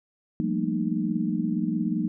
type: tone cluster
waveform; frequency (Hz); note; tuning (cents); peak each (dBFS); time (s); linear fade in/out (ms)
sine; 173 / 194.1 / 219 / 236 / 306.2; F3 / G3 / A3 / A#3 / D#4; -16 / -17 / -8 / +22 / -28; -30; 0.4-2.08; 0
effects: none